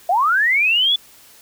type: linear sweep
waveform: sine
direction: up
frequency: 659.3 to 3495 Hz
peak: -13 dBFS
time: 0.09-0.96 s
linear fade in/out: 5 ms
effects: white hiss -47 dBFS RMS until 1.41 s